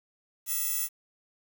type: tone with high-pass filter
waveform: 15% pulse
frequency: 659.3 Hz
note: E5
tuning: in tune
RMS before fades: -30 dBFS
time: 0.46-0.89 s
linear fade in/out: 50 ms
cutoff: 11000 Hz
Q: 0.51
effects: 8-bit